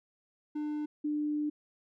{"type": "tone pair in turn", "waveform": ["triangle", "sine"], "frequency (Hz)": [299.8, 298.3], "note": ["D4", "D4"], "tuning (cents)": [36, 27], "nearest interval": "unison", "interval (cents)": 9, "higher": "first", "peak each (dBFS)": [-30, -29], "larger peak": "second", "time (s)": [[0.55, 0.86], [1.04, 1.5]], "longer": "second", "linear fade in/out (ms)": 10, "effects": []}